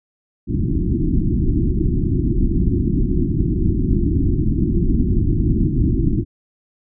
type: low-pass noise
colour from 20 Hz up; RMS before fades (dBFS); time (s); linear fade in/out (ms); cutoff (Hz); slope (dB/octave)
pink; -17; 0.47-6.25; 50; 360; 96
effects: none